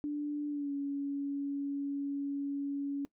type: tone with pitch glide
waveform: sine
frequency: 293.6 to 281.3 Hz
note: D4 to C#4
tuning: 0 to +26 cents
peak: -32 dBFS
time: 0.04-3.05 s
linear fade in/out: 0 ms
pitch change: -74 cents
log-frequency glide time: 0.49-0.72 s
effects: noise-tail reverb RT60 0.1 s tail -20 dB re dry